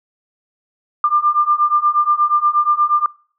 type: beating tone pair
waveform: sine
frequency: 1191 / 1199.4 Hz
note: D6 / D6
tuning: +24 / +36 cents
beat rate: 8.4 Hz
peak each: -15 / -15 dBFS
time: 1.04-3.06 s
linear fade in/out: 2 ms
effects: noise-tail reverb RT60 0.5 s tail -26 dB re dry